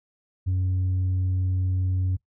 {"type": "tone", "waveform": "sine", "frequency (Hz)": 92.5, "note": "F#2", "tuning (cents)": 0, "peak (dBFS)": -19, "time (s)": [0.46, 2.17], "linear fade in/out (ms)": 20, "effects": ["noise-tail reverb RT60 0.1 s tail -19 dB re dry", "tanh soft clip ceiling -20 dBFS"]}